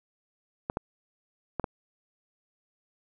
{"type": "clicks", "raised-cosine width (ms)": 1, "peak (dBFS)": -15, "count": 4, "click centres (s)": [0.699, 0.771, 1.597, 1.642], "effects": []}